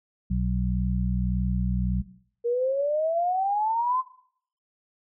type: harmonic tone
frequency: 61.74 Hz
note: B1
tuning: in tune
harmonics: 1 / 2 / 3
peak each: -26 / -30 / -26 dBFS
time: 0.3-2.02 s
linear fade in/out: 10 ms
type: exponential sweep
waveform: sine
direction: up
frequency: 466.2 to 1046.5 Hz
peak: -22 dBFS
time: 2.44-4.02 s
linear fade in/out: 20 ms
effects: noise-tail reverb RT60 0.6 s tail -17 dB re dry